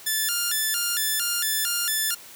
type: tone with vibrato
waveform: 5% pulse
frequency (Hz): 1568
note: G6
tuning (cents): 0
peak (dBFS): -12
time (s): 0.06-2.15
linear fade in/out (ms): 10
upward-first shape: square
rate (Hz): 2.2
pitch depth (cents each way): 190
effects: white hiss -45 dBFS RMS until 2.35 s + high-pass 100 Hz 12 dB/octave

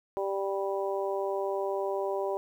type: harmonic tone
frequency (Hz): 196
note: G3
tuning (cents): 0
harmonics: 2 / 3 / 4 / 5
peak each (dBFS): -31 / -33 / -37 / -38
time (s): 0.17-2.37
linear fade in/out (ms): 0
effects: 10-bit

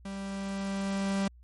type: tone with level ramp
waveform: 45% pulse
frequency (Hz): 196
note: G3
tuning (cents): 0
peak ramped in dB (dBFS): -36 to -26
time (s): 0.05-1.28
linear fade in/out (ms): 5
effects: added 60 Hz sine -51 dBFS peak until 1.43 s + MP3 48 kbps

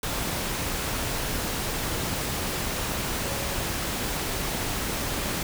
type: tone in noise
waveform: sine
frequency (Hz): 554.4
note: C#5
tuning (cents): 0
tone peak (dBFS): -38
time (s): 3.23-3.54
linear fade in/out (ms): 2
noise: pink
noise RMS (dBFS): -29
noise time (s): 0.03-5.43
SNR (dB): -12
effects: none

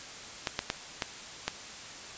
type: clicks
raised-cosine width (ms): 0.2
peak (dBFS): -11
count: 5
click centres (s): 0.472 / 0.591 / 0.701 / 1.022 / 1.48
effects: white hiss -44 dBFS RMS until 2.17 s + resampled to 16000 Hz

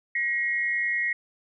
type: tone pair together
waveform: sine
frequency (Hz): 1899.6 / 2150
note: A#6 / C7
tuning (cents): +32 / +47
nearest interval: major second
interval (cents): 215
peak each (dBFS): -25 / -28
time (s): 0.15-1.13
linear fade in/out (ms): 5
effects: none

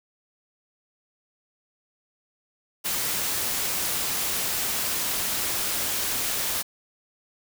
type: noise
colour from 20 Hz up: white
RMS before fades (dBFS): -27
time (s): 2.84-6.63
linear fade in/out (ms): 20
effects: none

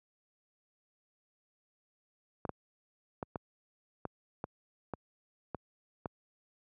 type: clicks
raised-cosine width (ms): 1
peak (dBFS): -22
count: 9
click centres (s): 2.452 / 2.493 / 3.228 / 3.358 / 4.053 / 4.441 / 4.937 / 5.547 / 6.058
effects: high-pass 80 Hz 12 dB/octave

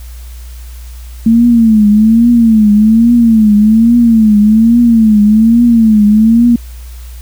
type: tone with vibrato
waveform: sine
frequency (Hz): 222.7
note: A3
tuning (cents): +21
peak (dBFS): -3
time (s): 1.26-6.56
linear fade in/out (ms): 5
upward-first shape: triangle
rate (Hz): 1.2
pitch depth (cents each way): 140
effects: added 60 Hz sine -25 dBFS peak until 7.21 s + white hiss -40 dBFS RMS until 7.21 s

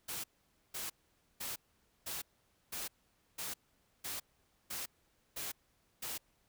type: noise bursts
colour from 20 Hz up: white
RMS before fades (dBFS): -41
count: 10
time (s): 0.08-6.18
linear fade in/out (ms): 10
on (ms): 160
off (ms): 500
effects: pink hiss -74 dBFS RMS until 6.48 s

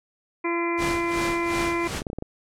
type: harmonic tone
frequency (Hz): 340.5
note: F4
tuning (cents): -44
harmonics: 1 / 2 / 3 / 4 / 5 / 6 / 7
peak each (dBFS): -25 / -36 / -29 / -40 / -43 / -32 / -33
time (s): 0.44-1.88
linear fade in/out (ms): 10
type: noise with tremolo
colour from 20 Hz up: pink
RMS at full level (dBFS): -29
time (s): 0.77-2.03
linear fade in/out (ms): 50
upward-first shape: sine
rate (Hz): 2.7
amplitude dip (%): 80
type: clicks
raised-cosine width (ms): 2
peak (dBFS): -18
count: 7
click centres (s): 1.948 / 2.019 / 2.068 / 2.101 / 2.131 / 2.186 / 2.224
effects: low-pass 9000 Hz 12 dB/octave

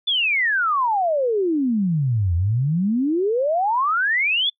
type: exponential two-way sweep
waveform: sine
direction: down then up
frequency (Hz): 3538 to 82.41 to 3538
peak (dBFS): -17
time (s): 0.07-4.5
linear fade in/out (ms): 10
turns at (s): 2.35
effects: noise-tail reverb RT60 0.1 s tail -26 dB re dry

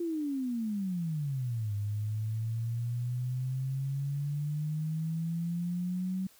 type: exponential two-way sweep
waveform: sine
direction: down then up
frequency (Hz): 349.2 to 101.9 to 189.6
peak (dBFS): -30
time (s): 0-6.27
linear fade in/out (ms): 5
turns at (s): 1.74
effects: white hiss -60 dBFS RMS until 6.39 s

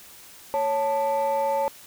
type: tone pair together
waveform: sine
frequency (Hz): 554.4 / 882.3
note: C#5 / A5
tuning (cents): 0 / +5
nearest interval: minor sixth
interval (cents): 805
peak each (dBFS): -22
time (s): 0.54-1.68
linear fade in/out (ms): 0
effects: tanh soft clip ceiling -18 dBFS + white hiss -47 dBFS RMS until 1.86 s

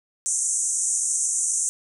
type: band-pass noise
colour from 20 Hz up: white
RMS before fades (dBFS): -24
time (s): 0.26-1.69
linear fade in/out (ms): 0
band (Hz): 6100 to 9400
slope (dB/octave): 96
effects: none

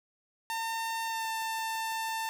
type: tone with pitch glide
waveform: sawtooth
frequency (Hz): 906 to 894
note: A#5 to A5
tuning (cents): -50 to +27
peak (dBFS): -28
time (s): 0.5-2.29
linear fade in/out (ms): 0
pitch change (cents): -23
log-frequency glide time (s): 1.06-1.28
effects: none

